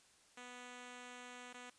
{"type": "tone with dropouts", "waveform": "5% pulse", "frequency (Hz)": 246.9, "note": "B3", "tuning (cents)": 0, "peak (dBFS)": -39, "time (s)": [0.37, 1.7], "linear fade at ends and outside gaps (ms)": 5, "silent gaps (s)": [1.53, 1.542], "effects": ["white hiss -68 dBFS RMS until 1.78 s", "resampled to 22050 Hz"]}